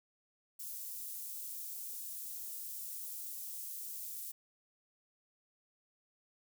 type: high-pass noise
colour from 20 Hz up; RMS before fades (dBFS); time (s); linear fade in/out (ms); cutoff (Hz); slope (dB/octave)
white; -44; 0.59-4.32; 10; 9200; 12
effects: none